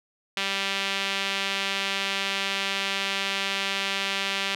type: tone with band-pass filter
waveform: sawtooth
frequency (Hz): 196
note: G3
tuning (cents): 0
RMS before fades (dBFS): -28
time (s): 0.37-4.55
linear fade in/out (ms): 2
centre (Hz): 3000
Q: 1.7
effects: none